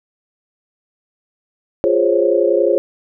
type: chord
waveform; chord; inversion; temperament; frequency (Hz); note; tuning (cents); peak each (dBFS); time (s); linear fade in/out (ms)
sine; Db major seventh; first; equal with one note detuned; 349.2 / 412 / 523.3 / 554.4; F4 / Ab4 / C5 / Db5; 0 / -14 / 0 / 0; -17; 1.84-2.78; 0
effects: none